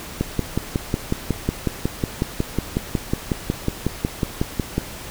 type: click train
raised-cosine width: 3 ms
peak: -6 dBFS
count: 26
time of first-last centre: 0.21-4.78 s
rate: 5.47 Hz
effects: pink hiss -35 dBFS RMS until 5.1 s